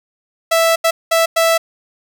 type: tone bursts at uneven times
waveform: sawtooth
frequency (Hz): 659.3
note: E5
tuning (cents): 0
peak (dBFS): -7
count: 4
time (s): 0.51-0.76 / 0.84-0.91 / 1.11-1.26 / 1.36-1.58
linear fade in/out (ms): 10
effects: none